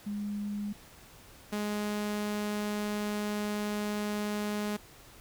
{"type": "tone pair in turn", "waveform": ["sine", "sawtooth"], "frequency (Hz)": [205.6, 208.5], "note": ["G#3", "G#3"], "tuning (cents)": [-17, 7], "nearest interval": "unison", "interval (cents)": 24, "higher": "second", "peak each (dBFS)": [-32, -27], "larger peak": "second", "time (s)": [[0.06, 0.73], [1.52, 4.77]], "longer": "second", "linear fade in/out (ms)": 10, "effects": ["pink hiss -54 dBFS RMS until 5.2 s"]}